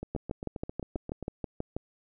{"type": "two click trains", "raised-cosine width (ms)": 2, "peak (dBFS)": [-19, -23], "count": [11, 10], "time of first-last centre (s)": [[0.15, 1.766], [0.03, 1.227]], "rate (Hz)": [6.19, 7.52], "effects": []}